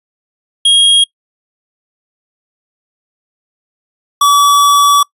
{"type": "tone pair in turn", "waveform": "square", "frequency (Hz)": [3268, 1145.1], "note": ["G#7", "D6"], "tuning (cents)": [-29, -44], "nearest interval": "octave + tritone", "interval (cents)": 1815, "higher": "first", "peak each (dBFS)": -6, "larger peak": "neither", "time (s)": [[0.65, 1.04], [4.21, 5.03]], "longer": "second", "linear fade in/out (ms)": 5, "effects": ["noise-tail reverb RT60 0.1 s tail -25 dB re dry", "resampled to 32000 Hz"]}